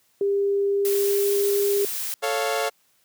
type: tone with pitch glide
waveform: sine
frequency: 399.5 to 403.9 Hz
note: G4 to G#4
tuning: +33 to -48 cents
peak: -19 dBFS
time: 0.21-1.85 s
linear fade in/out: 2 ms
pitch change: +19 cents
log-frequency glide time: 0.69-1.4 s
type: noise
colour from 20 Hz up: blue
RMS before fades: -29 dBFS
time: 0.85-2.14 s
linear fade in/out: 0 ms
type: chord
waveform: sawtooth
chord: A augmented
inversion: none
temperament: equal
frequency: 440 / 554.4 / 698.5 Hz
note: A4 / C#5 / E#5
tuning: 0 / 0 / 0 cents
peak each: -23 dBFS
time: 2.22-2.7 s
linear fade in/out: 20 ms
effects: white hiss -64 dBFS RMS until 3.04 s + high-pass 80 Hz 12 dB/octave